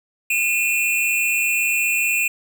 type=tone pair together; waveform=square; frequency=2451 / 2676 Hz; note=D#7 / E7; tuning=-27 / +25 cents; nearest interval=major second; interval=152 cents; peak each=-21 dBFS; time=0.3-2.28 s; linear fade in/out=5 ms; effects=none